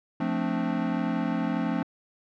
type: chord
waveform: square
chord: D minor seventh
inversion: first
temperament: equal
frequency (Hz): 174.61 / 220 / 261.6 / 293.7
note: F3 / A3 / C4 / D4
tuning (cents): 0 / 0 / 0 / 0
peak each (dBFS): -32 / -31 / -31 / -33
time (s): 0.2-1.83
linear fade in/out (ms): 5
effects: low-pass 2000 Hz 12 dB/octave